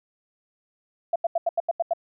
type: tone bursts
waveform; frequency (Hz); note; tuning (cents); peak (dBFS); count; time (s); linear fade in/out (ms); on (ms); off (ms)
sine; 676; E5; +43; -19; 8; 1.13-1.935; 5; 28; 83
effects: none